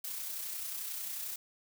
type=noise with amplitude modulation; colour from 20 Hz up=blue; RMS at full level=-38 dBFS; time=0.04-1.36 s; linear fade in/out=5 ms; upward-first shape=sine; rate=31.2 Hz; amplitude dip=35%; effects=none